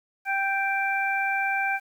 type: harmonic tone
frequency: 784 Hz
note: G5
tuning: in tune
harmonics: 1 / 2 / 3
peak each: -27 / -27 / -28 dBFS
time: 0.25-1.8 s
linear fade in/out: 50 ms
effects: 9-bit